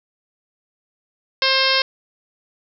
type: harmonic tone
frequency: 531 Hz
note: C5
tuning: 25 cents sharp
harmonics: 1 / 2 / 3 / 4 / 5 / 6 / 7 / 8 / 9 / 10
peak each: -24 / -24 / -24 / -24 / -24 / -24 / -24 / -24 / -24 / -24 dBFS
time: 1.42-1.82 s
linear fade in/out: 2 ms
effects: none